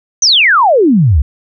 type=exponential sweep; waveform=sine; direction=down; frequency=6320 to 61.7 Hz; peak=-5 dBFS; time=0.22-1.22 s; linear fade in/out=5 ms; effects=none